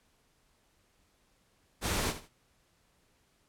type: noise with echo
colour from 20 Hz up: pink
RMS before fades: -31 dBFS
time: 1.81-2.14 s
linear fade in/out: 50 ms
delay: 76 ms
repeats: 2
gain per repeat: -12 dB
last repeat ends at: 2.292 s
effects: pink hiss -70 dBFS RMS until 3.48 s + low-pass 12000 Hz 12 dB/octave